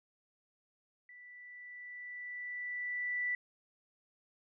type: tone with level ramp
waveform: sine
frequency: 1971 Hz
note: B6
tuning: 4 cents flat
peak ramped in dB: -52 to -31 dBFS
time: 1.09-3.35 s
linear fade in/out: 2 ms
effects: none